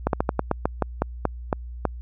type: slowing click train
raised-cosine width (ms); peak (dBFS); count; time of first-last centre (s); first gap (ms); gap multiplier
1; -6; 12; 0.07-1.853; 62; 1.18
effects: added 60 Hz sine -33 dBFS peak until 2.01 s